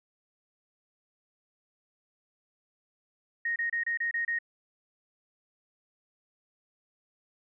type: tone bursts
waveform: sine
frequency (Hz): 1864.7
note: A#6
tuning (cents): 0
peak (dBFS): -27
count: 7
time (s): 3.45-4.388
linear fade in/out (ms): 5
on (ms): 110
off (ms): 28
effects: none